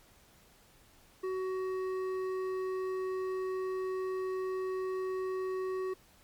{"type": "tone with hard clipping", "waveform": "sine", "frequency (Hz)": 374.8, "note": "F#4", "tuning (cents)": 22, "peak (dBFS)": -34, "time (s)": [1.23, 5.94], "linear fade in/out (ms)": 10, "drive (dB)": 9, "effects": ["pink hiss -62 dBFS RMS until 6.23 s", "MP3 96 kbps"]}